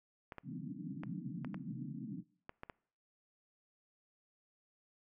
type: clicks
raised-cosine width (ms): 0.5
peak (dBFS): -30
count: 8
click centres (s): 0.322 / 0.383 / 1.035 / 1.447 / 1.544 / 2.494 / 2.634 / 2.698
type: band-pass noise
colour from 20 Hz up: pink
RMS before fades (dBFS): -44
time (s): 0.43-2.24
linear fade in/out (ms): 50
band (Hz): 130 to 300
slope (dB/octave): 96
effects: noise-tail reverb RT60 0.6 s tail -25 dB re dry